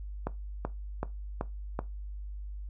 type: click train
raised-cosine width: 1 ms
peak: -17 dBFS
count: 5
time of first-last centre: 0.27-1.791 s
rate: 2.63 Hz
effects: noise-tail reverb RT60 0.2 s tail -17 dB re dry + added 50 Hz sine -37 dBFS peak until 2.69 s